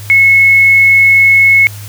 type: tone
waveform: sine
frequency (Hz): 2188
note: C#7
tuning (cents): -23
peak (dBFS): -3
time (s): 0.1-1.67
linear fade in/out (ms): 0
effects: added 103 Hz sine -25 dBFS peak until 1.88 s + white hiss -33 dBFS RMS until 1.88 s